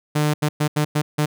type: tone bursts at uneven times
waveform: sawtooth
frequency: 150 Hz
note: D3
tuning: 37 cents sharp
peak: -13 dBFS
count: 6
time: 0.15-0.34 / 0.42-0.49 / 0.6-0.68 / 0.76-0.85 / 0.95-1.02 / 1.18-1.26 s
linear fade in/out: 10 ms
effects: none